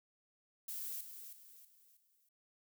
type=noise with echo; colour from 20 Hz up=violet; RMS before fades=-43 dBFS; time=0.68-1.01 s; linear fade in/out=5 ms; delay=320 ms; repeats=4; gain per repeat=-8 dB; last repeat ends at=2.29 s; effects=none